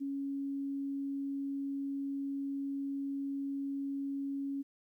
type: tone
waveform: sine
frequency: 277.2 Hz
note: C#4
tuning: in tune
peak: -34 dBFS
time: 0-4.63 s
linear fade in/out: 20 ms
effects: 12-bit